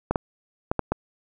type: clicks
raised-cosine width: 1 ms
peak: -8 dBFS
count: 5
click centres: 0.11 / 0.158 / 0.715 / 0.793 / 0.92 s
effects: none